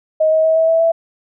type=tone with pitch steps; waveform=sine; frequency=628 / 634.6 / 641.2 / 647.9 / 654.7 / 661.5 Hz; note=D#5 / D#5 / E5 / E5 / E5 / E5; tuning=+16 / +34 / -48 / -30 / -12 / +6 cents; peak=-10 dBFS; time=0.2-0.92 s; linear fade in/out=10 ms; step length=120 ms; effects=none